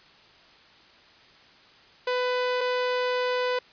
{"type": "tone pair in turn", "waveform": "sawtooth", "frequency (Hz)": [499.1, 499.1], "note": ["B4", "B4"], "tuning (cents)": [18, 18], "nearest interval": "unison", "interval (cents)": 0, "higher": "neither", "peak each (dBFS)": -20, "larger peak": "neither", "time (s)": [[2.07, 2.61], [2.61, 3.59]], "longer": "second", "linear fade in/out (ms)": 5, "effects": ["white hiss -54 dBFS RMS until 3.72 s", "resampled to 11025 Hz"]}